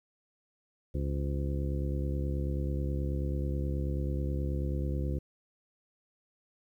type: harmonic tone with a mistuned harmonic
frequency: 69.3 Hz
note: C#2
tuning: in tune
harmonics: 1 / 2 / 3 / 4 / 5 / 6 / 7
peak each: -31 / -35 / -42 / -42 / -41 / -48 / -44 dBFS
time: 0.94-5.19 s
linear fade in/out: 10 ms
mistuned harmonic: 7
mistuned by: +86 cents
effects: 11-bit